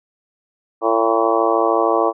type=harmonic tone with a mistuned harmonic; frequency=113.2 Hz; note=A2; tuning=50 cents sharp; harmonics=3 / 4 / 5 / 6 / 7 / 8 / 9 / 10; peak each=-21 / -20 / -21 / -21 / -23 / -26 / -24 / -22 dBFS; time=0.81-2.13 s; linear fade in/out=50 ms; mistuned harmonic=8; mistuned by=+52 cents; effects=none